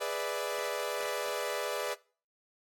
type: chord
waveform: sawtooth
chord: E dominant seventh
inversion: first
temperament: equal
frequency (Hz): 415.3 / 493.9 / 587.3 / 659.3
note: G#4 / B4 / D5 / E5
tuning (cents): 0 / 0 / 0 / 0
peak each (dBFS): -35 / -33 / -32 / -37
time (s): 0-1.95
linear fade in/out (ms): 20
effects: noise-tail reverb RT60 0.4 s tail -21 dB re dry + AAC 64 kbps